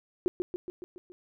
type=tone with echo; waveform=sine; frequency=358.3 Hz; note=F4; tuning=44 cents sharp; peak=-22 dBFS; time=0.26-0.28 s; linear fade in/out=0 ms; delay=140 ms; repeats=6; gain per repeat=-4 dB; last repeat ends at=1.12 s; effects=none